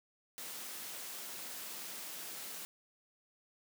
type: high-pass noise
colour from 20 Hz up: white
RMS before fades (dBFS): -45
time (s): 0.38-2.65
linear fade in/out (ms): 0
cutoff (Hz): 160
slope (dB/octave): 24
effects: none